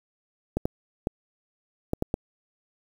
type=clicks; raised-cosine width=2 ms; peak=-11 dBFS; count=6; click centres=0.57 / 0.655 / 1.071 / 1.934 / 2.024 / 2.141 s; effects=7-bit